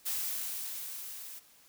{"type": "noise with level ramp", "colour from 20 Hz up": "blue", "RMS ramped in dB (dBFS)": [-33, -46], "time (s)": [0.05, 1.4], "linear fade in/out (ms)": 20, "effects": ["white hiss -61 dBFS RMS until 1.68 s"]}